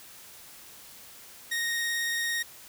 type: tone with vibrato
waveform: sawtooth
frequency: 1864.7 Hz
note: A#6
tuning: in tune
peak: -24 dBFS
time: 1.51-2.43 s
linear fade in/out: 10 ms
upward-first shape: sine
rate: 18 Hz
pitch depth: 10 cents each way
effects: white hiss -49 dBFS RMS until 2.68 s